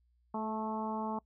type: harmonic tone with a mistuned harmonic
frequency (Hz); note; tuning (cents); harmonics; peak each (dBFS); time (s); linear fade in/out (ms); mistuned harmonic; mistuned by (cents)
218.6; A3; -11; 1 / 2 / 3 / 4 / 5 / 6; -37 / -43 / -43 / -38 / -43 / -53; 0.34-1.19; 5; 2; -16
effects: noise-tail reverb RT60 0.1 s tail -24 dB re dry + added 60 Hz sine -68 dBFS peak until 1.25 s